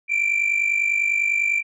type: tone pair together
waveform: sine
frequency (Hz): 2328 / 2378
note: D7 / D7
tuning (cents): -16 / +21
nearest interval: unison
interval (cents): 37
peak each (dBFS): -19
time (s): 0.08-1.63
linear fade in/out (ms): 50
effects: tanh soft clip ceiling -15 dBFS